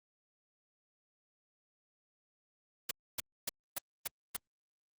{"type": "noise bursts", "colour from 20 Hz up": "white", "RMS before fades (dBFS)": -35, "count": 6, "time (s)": [2.89, 4.366], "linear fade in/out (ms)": 5, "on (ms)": 21, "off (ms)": 270, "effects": ["Opus 48 kbps"]}